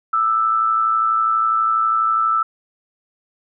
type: tone pair together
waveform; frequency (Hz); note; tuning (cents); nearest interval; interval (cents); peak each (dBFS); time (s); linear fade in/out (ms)
sine; 1208.8 / 1321; D6 / E6; +50 / +3; major second; 153; -23 / -15; 0.13-2.43; 5
effects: none